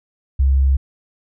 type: tone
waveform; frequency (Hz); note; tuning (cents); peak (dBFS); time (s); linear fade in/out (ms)
sine; 67.4; C#2; -48; -11; 0.39-0.77; 10
effects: none